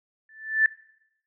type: tone with exponential growth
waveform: sine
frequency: 1760 Hz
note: A6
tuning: in tune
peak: -13 dBFS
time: 0.29-0.66 s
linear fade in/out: 2 ms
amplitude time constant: 79 ms
effects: noise-tail reverb RT60 0.8 s tail -21 dB re dry